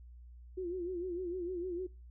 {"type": "tone with vibrato", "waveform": "sine", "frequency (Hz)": 357.5, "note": "F4", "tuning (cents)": 41, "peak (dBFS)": -35, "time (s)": [0.57, 1.87], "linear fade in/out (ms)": 10, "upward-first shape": "sine", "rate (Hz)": 6.6, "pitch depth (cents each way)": 88, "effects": ["noise-tail reverb RT60 0.3 s tail -24 dB re dry", "added 60 Hz sine -50 dBFS peak until 2.1 s"]}